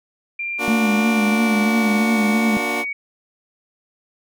sine tone with pitch glide, 2381 to 2247 Hz, D7 to C#7, +23 to +23 cents, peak -23 dBFS, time 0.39-2.93 s, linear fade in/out 5 ms, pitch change -100 cents, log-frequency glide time 1.04-2.04 s
15% pulse chord, Bb augmented, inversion none, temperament just, 233.1 / 291.4 / 364.2 Hz, Bb3 / D4 / F#4, 0 / -13 / -27 cents, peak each -20 dBFS, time 0.58-2.85 s, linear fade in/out 50 ms
sine tone with vibrato, 218.4 Hz, A3, 13 cents flat, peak -16 dBFS, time 0.68-2.57 s, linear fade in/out 0 ms, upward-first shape sine, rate 3 Hz, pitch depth 65 cents each way
effects none

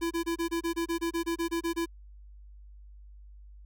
square tone bursts, 335.4 Hz, E4, 30 cents sharp, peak -28 dBFS, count 15, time 0.01-1.86 s, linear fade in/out 20 ms, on 100 ms, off 25 ms, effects added 50 Hz sine -47 dBFS peak until 3.65 s

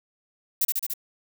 violet noise with echo, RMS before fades -22 dBFS, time 0.61-0.65 s, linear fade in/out 5 ms, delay 72 ms, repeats 4, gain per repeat -2 dB, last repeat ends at 0.938 s, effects none

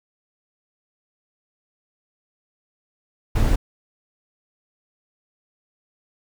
brown noise, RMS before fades -17 dBFS, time 3.35-3.56 s, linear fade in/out 10 ms, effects none

